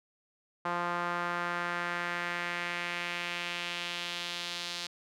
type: tone with band-pass filter sweep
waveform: sawtooth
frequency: 174.2 Hz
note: F3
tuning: 4 cents flat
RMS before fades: -35 dBFS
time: 0.65-4.87 s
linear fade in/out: 5 ms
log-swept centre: 1100 to 4200 Hz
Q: 1.9
effects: none